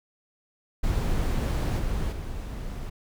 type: noise with level steps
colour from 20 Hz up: brown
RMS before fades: -25 / -28 / -34 dBFS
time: 0.83-2.9 s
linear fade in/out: 10 ms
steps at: 1.78 / 2.11 s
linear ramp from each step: 20 ms
effects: none